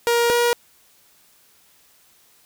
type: tone pair in turn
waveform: sawtooth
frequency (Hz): 471.9 / 477.4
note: A#4 / A#4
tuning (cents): +21 / +41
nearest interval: unison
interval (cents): 20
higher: second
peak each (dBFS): -12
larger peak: neither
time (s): 0.07-0.3 / 0.3-0.53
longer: neither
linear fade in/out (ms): 0
effects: white hiss -56 dBFS RMS until 2.45 s